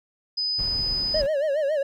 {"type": "tone", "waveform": "sine", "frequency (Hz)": 5000, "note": "D#8", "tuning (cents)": 8, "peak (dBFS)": -23, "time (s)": [0.37, 1.22], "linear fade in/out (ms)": 10}
{"type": "noise", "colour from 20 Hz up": "brown", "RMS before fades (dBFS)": -34, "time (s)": [0.58, 1.27], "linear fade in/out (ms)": 10}
{"type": "tone with vibrato", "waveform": "triangle", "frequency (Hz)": 587, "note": "D5", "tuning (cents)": -1, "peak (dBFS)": -19, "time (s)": [1.14, 1.83], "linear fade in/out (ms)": 5, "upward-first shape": "sine", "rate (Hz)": 7.2, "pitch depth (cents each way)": 130}
{"effects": []}